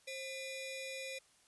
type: ring-modulated tone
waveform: sawtooth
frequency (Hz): 1480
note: F#6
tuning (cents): 0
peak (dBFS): -35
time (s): 0.07-1.19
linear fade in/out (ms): 10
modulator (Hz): 948
effects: white hiss -68 dBFS RMS until 1.47 s + resampled to 24000 Hz